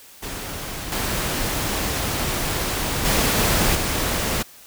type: noise with level steps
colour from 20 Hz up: pink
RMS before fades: -31 / -24 / -19 / -23 dBFS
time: 0.22-4.43 s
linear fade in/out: 10 ms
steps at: 0.92 / 3.05 / 3.75 s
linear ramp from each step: 2 ms
effects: white hiss -46 dBFS RMS until 4.66 s

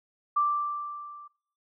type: tone with level ramp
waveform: sine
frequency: 1174.7 Hz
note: D6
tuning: in tune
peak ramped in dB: -20 to -44 dBFS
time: 0.36-1.28 s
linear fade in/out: 10 ms
effects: noise-tail reverb RT60 0.6 s tail -24 dB re dry

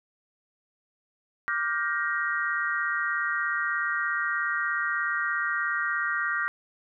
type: chord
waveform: sine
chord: G minor seventh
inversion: second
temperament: just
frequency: 1176 / 1411.2 / 1568 / 1881.6 Hz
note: D6 / F6 / G6 / Bb6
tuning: +2 / +18 / 0 / +16 cents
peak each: -32 / -30 / -31 / -30 dBFS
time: 1.48-6.48 s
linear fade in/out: 0 ms
effects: none

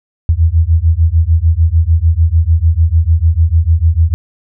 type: beating tone pair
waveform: sine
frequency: 78.8 / 85.5 Hz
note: D#2 / F2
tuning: +23 / -36 cents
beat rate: 6.7 Hz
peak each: -10 dBFS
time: 0.29-4.14 s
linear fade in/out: 0 ms
effects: none

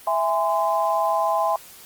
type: chord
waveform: sine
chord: E augmented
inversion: none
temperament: just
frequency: 659.3 / 824.1 / 1030.1 Hz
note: E5 / G#5 / B#5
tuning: 0 / -14 / -27 cents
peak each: -23 dBFS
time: 0.07-1.56 s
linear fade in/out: 2 ms
effects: white hiss -45 dBFS RMS until 1.85 s + Opus 32 kbps

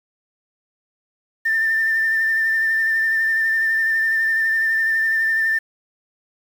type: tone with vibrato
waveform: sine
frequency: 1791 Hz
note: A6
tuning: 30 cents sharp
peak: -15 dBFS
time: 1.45-5.59 s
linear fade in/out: 10 ms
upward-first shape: sine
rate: 12 Hz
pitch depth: 22 cents each way
effects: tanh soft clip ceiling -12 dBFS + 7-bit

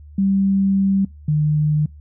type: tone pair in turn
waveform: sine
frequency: 195 / 151.04 Hz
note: G3 / D3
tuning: -9 / +49 cents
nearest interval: major third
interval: 442 cents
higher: first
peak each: -14 dBFS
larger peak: neither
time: 0.18-1.05 / 1.28-1.86 s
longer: first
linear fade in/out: 5 ms
effects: noise-tail reverb RT60 0.2 s tail -24 dB re dry + added 74 Hz sine -38 dBFS peak until 2 s

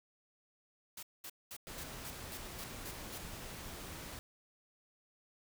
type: noise bursts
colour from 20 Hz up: white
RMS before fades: -47 dBFS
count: 9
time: 0.97-3.181 s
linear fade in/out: 5 ms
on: 59 ms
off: 210 ms
type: noise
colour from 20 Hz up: pink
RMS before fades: -47 dBFS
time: 1.67-4.19 s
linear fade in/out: 0 ms
type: clicks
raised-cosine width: 5 ms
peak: -36 dBFS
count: 4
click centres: 2.241 / 2.896 / 3.25 / 3.335 s
effects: none

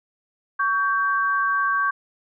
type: tone pair together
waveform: sine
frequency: 1126 / 1570 Hz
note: C#6 / G6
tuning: +27 / +2 cents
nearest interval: tritone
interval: 575 cents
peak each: -21 / -22 dBFS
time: 0.59-1.91 s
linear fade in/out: 10 ms
effects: none

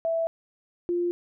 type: tone pair in turn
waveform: sine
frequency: 659.3 / 349.3 Hz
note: E5 / F4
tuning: 0 / 0 cents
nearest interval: major seventh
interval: 1100 cents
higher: first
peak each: -23 dBFS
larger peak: neither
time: 0.05-0.27 / 0.89-1.11 s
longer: neither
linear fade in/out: 0 ms
effects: none

